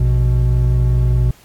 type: tone pair together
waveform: triangle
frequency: 58.46 / 123.47 Hz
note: A#1 / B2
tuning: +6 / 0 cents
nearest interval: octave + minor second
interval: 1294 cents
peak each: -12 dBFS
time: 0-1.31 s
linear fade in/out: 5 ms
effects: pink hiss -48 dBFS RMS until 1.44 s + AAC 64 kbps